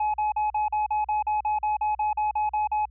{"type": "tone bursts", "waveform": "triangle", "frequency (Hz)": 848, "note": "G#5", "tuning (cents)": 36, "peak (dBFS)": -20, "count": 16, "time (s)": [0, 2.855], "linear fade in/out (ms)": 5, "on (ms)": 140, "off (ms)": 41, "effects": ["added 60 Hz sine -47 dBFS peak until 2.9 s", "resampled to 8000 Hz"]}